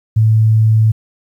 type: tone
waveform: sine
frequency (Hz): 110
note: A2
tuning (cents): 0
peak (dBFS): -7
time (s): 0.16-0.92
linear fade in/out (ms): 10
effects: 8-bit